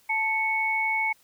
sine tone pair together, 879.4 / 2212 Hz, A5 / C#7, -1 / -4 cents, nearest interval octave + major third, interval 1597 cents, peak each -28 / -24 dBFS, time 0.09-1.13 s, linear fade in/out 10 ms, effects white hiss -61 dBFS RMS until 1.23 s

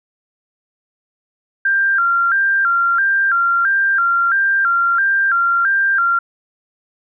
sine tone with vibrato, 1480 Hz, F#6, in tune, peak -12 dBFS, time 1.65-6.19 s, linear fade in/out 5 ms, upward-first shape square, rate 1.5 Hz, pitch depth 120 cents each way, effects none

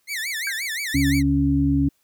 sawtooth tone with vibrato, 2002 Hz, B6, 23 cents sharp, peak -22 dBFS, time 0.07-1.23 s, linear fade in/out 50 ms, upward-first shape sine, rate 5.7 Hz, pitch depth 250 cents each way
sine tone with exponential decay, 1603 Hz, G6, 38 cents sharp, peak -22 dBFS, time 0.47-0.65 s, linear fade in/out 2 ms, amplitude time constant 37 ms
harmonic tone, 69.5 Hz, C#2, 5 cents sharp, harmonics 1 / 2 / 4, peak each -24 / -23 / -18 dBFS, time 0.94-1.89 s, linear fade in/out 10 ms
effects white hiss -67 dBFS RMS until 2.03 s

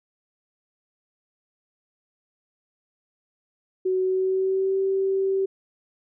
sine tone with pitch glide, 373 to 386.2 Hz, F#4 to G4, +14 to -26 cents, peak -20 dBFS, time 3.85-5.46 s, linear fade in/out 10 ms, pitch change +60 cents, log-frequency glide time 4.01-4.79 s, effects none

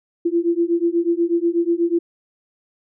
sine beating tone pair, 336.5 / 344.7 Hz, E4 / F4, +36 / -23 cents, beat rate 8.2 Hz, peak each -19 dBFS, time 0.25-1.99 s, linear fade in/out 10 ms, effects none

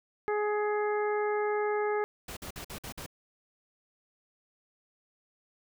harmonic tone, 418.9 Hz, G#4, 15 cents sharp, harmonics 1 / 2 / 3 / 4 / 5, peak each -28 / -34 / -38 / -40 / -42 dBFS, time 0.28-2.04 s, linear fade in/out 0 ms
pink noise bursts, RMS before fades -41 dBFS, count 6, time 2.28-3.063 s, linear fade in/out 5 ms, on 88 ms, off 51 ms
effects none

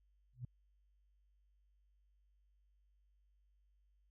sine tone with exponential growth, 123.4 Hz, B2, 1 cent flat, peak -38 dBFS, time 0.33-0.45 s, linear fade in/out 5 ms, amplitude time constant 25 ms, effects added 50 Hz sine -70 dBFS peak until 4.1 s

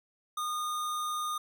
square tone, 1224 Hz, D#6, 29 cents flat, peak -32 dBFS, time 0.37-1.38 s, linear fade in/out 5 ms, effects none

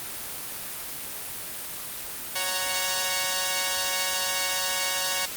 5% pulse chord, F# major, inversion second, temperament equal with one note detuned, 554.4 / 740 / 928.6 Hz, C#5 / F#5 / A#5, 0 / 0 / -7 cents, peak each -18 / -20 / -18 dBFS, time 2.35-5.26 s, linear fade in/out 10 ms, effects white hiss -35 dBFS RMS until 5.36 s + Opus 32 kbps

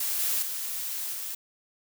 blue noise with level steps, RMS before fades -29 / -27 / -33 / -35 dBFS, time 0-1.35 s, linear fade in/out 5 ms, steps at 0.19 / 0.42 / 1.13 s, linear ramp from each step 5 ms, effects none

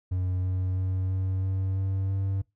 triangle tone with pitch steps, 91.8 / 92.65 / 93.51 / 94.38 / 95.26 / 96.14 / 97.03 Hz, F#2 / F#2 / F#2 / F#2 / G2 / G2 / G2, -13 / +3 / +19 / +35 / -49 / -33 / -17 cents, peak -23 dBFS, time 0.11-2.42 s, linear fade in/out 10 ms, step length 330 ms, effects noise-tail reverb RT60 0.2 s tail -22 dB re dry

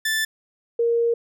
sawtooth / sine tone pair in turn, 1760 / 467.2 Hz, A6 / A#4, 0 / +4 cents, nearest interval octave + major seventh, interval 2296 cents, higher first, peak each -17 dBFS, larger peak neither, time 0.05-0.25 / 0.79-1.14 s, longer second, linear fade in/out 5 ms, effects none

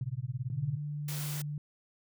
sine tone with tremolo, 126.4 Hz, B2, 41 cents sharp, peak -29 dBFS, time 0.01-0.77 s, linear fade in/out 2 ms, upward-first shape sine, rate 18 Hz, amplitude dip 100%
sine tone, 147.4 Hz, D3, 7 cents sharp, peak -34 dBFS, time 0.5-1.58 s, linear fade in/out 2 ms
white high-pass noise, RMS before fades -41 dBFS, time 1.08-1.42 s, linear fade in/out 5 ms, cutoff 240 Hz, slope 96 dB/octave
effects none

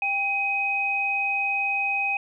sine tone pair together, 793 / 2518 Hz, G5 / D#7, +20 / +20 cents, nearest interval octave + minor sixth, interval 2000 cents, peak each -29 / -23 dBFS, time 0.02-2.17 s, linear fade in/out 2 ms, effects none

